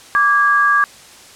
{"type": "tone pair together", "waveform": "sine", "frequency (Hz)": [1165, 1639.5], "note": ["D6", "G#6"], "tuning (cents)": [-14, -23], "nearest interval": "tritone", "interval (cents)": 591, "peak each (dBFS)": -13, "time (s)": [0.15, 0.84], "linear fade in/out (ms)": 0, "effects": ["white hiss -41 dBFS RMS until 1.35 s", "low-pass 9000 Hz 12 dB/octave"]}